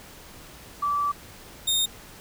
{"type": "tone pair in turn", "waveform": ["sine", "sawtooth"], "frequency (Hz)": [1159, 3680], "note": ["D6", "A#7"], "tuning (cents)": [-23, -23], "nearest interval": "octave + minor sixth", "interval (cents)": 2000, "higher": "second", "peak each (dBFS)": [-22, -18], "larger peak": "second", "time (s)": [[0.82, 1.12], [1.67, 1.86]], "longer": "first", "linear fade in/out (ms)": 10, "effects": ["pink hiss -46 dBFS RMS until 2.2 s"]}